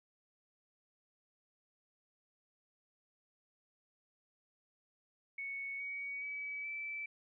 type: tone with pitch steps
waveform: sine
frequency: 2217 / 2251 / 2285 / 2319 Hz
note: C#7 / C#7 / D7 / D7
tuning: 0 / +26 / -48 / -22 cents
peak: -39 dBFS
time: 5.38-7.06 s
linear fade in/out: 5 ms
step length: 420 ms
effects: none